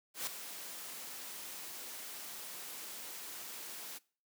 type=noise with ADSR envelope; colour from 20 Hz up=white; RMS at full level=-36 dBFS; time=0.14-3.99 s; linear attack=130 ms; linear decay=4 ms; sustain=-10 dB; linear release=21 ms; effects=noise-tail reverb RT60 0.4 s tail -22 dB re dry + high-pass 200 Hz 12 dB/octave